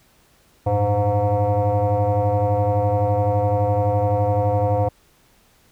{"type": "tone with frequency modulation", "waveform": "sine", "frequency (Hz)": 311.9, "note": "D#4", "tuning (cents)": 4, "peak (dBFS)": -15, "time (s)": [0.66, 4.89], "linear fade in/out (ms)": 10, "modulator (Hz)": 204, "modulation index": 2.3, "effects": ["tanh soft clip ceiling -11 dBFS", "pink hiss -57 dBFS RMS until 5.71 s"]}